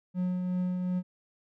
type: tone with tremolo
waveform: triangle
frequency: 181.4 Hz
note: F#3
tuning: 34 cents flat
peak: -24 dBFS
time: 0.14-1.03 s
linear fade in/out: 50 ms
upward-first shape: triangle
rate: 2.7 Hz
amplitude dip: 35%
effects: none